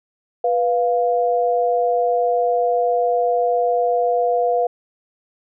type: tone pair together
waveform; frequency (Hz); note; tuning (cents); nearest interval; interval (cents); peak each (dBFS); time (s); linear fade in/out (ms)
sine; 490.8 / 698.5; B4 / F5; -11 / 0; tritone; 611; -18; 0.44-4.67; 5
effects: none